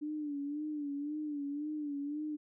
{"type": "tone with vibrato", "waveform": "sine", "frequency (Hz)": 293.7, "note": "D4", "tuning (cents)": 0, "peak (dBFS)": -35, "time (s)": [0.01, 2.37], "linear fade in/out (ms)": 20, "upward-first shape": "sine", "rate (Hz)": 1.9, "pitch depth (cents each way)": 69, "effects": []}